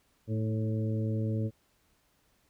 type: harmonic tone with a mistuned harmonic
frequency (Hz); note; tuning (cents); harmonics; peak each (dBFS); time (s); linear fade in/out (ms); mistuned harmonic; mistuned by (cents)
110.1; A2; +2; 1 / 2 / 3 / 4 / 5; -29 / -35 / -39 / -41 / -43; 0.27-1.51; 50; 3; -33
effects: pink hiss -70 dBFS RMS until 2.49 s